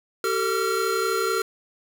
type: tone cluster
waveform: square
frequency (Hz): 384.4 / 448.4 / 1377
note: G4 / A4 / F6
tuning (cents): -34 / +33 / -25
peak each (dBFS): -27 / -27 / -27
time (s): 0.24-1.42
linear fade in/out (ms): 2
effects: none